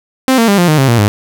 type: tone with pitch steps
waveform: sawtooth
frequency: 261.6 / 229.1 / 200.6 / 175.61 / 153.76 / 134.63 / 117.88 / 103.22 Hz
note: C4 / A#3 / G3 / F3 / D#3 / C3 / A#2 / G#2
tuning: 0 / -30 / +40 / +10 / -20 / +50 / +20 / -10 cents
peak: -3 dBFS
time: 0.28-1.08 s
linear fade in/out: 0 ms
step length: 100 ms
effects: none